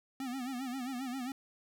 square tone with vibrato, 256.5 Hz, C4, 34 cents flat, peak -37 dBFS, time 0.2-1.32 s, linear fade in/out 2 ms, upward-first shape sine, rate 7.5 Hz, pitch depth 110 cents each way, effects none

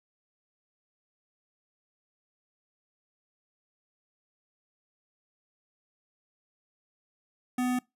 square tone with notch filter, 250 Hz, B3, 21 cents sharp, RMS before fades -28 dBFS, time 7.58-7.79 s, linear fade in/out 5 ms, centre 4400 Hz, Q 1.5, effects noise-tail reverb RT60 0.2 s tail -23 dB re dry + resampled to 32000 Hz

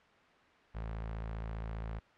sawtooth tone with notch filter, 55 Hz, A1, in tune, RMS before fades -40 dBFS, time 0.74-2 s, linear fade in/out 20 ms, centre 300 Hz, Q 1.3, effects white hiss -62 dBFS RMS until 2.17 s + low-pass 2000 Hz 12 dB/octave

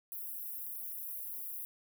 white high-pass noise, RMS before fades -42 dBFS, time 0.12-1.65 s, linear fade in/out 0 ms, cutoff 11000 Hz, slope 48 dB/octave, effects none

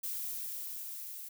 violet noise with level ramp, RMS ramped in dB -37 to -45 dBFS, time 0.03-1.29 s, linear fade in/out 10 ms, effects none

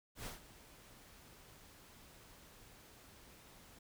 pink noise with ADSR envelope, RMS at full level -45 dBFS, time 0.15-3.79 s, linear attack 100 ms, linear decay 140 ms, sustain -15 dB, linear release 6 ms, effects none

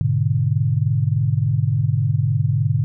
sine chord, G# diminished, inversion none, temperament equal, 103.83 / 123.47 / 146.83 Hz, G#2 / B2 / D3, 0 / 0 / 0 cents, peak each -20 dBFS, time 0.01-2.84 s, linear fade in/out 0 ms, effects none

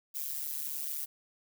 violet noise with amplitude modulation, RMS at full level -33 dBFS, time 0.14-1.06 s, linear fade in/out 20 ms, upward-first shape sine, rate 144 Hz, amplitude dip 90%, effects none

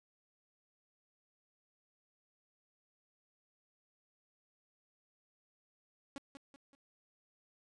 sawtooth tone with echo, 277.2 Hz, C#4, in tune, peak -38 dBFS, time 6.16-6.18 s, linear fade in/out 0 ms, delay 190 ms, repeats 3, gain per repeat -7 dB, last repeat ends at 6.75 s, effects resampled to 22050 Hz

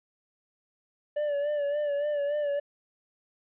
triangle tone with vibrato, 582 Hz, D5, 16 cents flat, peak -24 dBFS, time 1.16-2.6 s, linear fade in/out 10 ms, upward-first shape sine, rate 3.5 Hz, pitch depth 46 cents each way, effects resampled to 8000 Hz + 11-bit

